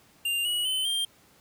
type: tone with pitch steps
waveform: square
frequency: 2794 / 2918 / 3047 / 3182 Hz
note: F7 / F#7 / G7 / G7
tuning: 0 / -25 / -50 / +25 cents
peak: -26 dBFS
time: 0.25-1.05 s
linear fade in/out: 5 ms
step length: 200 ms
effects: pink hiss -59 dBFS RMS until 1.4 s + high-pass 80 Hz 12 dB/octave